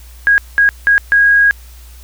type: tone bursts at uneven times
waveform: sine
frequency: 1642 Hz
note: G#6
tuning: 20 cents flat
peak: -6 dBFS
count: 4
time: 0.27-0.38 / 0.58-0.69 / 0.87-0.98 / 1.12-1.51 s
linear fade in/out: 0 ms
effects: added 60 Hz sine -34 dBFS peak until 2.03 s + white hiss -44 dBFS RMS until 2.03 s